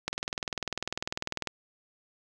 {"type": "click train", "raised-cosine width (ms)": 0.2, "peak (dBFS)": -13, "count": 29, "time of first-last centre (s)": [0.08, 1.473], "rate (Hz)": 20.1, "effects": []}